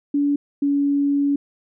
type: tone pair in turn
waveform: sine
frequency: 286.4 / 283.4 Hz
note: D4 / C#4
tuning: -43 / +38 cents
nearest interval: unison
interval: 19 cents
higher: first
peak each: -16 dBFS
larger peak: neither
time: 0.14-0.36 / 0.62-1.36 s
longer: second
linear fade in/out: 5 ms
effects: none